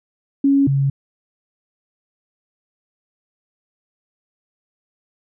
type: tone pair in turn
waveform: sine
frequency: 277.2 / 137.96 Hz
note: C#4 / C#3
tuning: 0 / -8 cents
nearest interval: octave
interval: 1208 cents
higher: first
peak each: -11 / -14 dBFS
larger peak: first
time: 0.44-0.67 / 0.67-0.9 s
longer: neither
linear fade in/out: 5 ms
effects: none